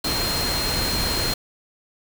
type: tone in noise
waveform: sine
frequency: 4200 Hz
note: C8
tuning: 6 cents sharp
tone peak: -25 dBFS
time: 0.04-1.34 s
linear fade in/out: 5 ms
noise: pink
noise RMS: -25 dBFS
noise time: 0.04-1.34 s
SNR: -3 dB
effects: none